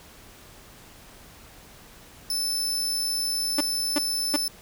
sawtooth tone, 5274 Hz, E8, in tune, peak -22 dBFS, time 2.3-4.48 s, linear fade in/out 2 ms
sawtooth tone bursts, 294.1 Hz, D4, 3 cents sharp, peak -17 dBFS, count 3, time 3.58-4.364 s, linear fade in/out 5 ms, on 28 ms, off 350 ms
effects pink hiss -49 dBFS RMS until 4.61 s

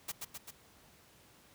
white noise with echo, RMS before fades -38 dBFS, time 0.08-0.12 s, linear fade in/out 10 ms, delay 130 ms, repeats 3, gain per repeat -3 dB, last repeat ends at 0.51 s, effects pink hiss -62 dBFS RMS until 1.54 s + high-pass 60 Hz 12 dB/octave

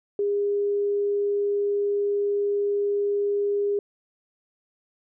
sine tone, 406.5 Hz, G#4, 37 cents flat, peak -21 dBFS, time 0.19-3.79 s, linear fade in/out 2 ms, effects none

